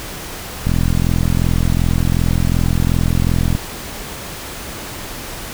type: click train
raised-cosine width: 5 ms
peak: -4 dBFS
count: 124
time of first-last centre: 0.67-3.551 s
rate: 42.7 Hz
effects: pink hiss -29 dBFS RMS until 5.53 s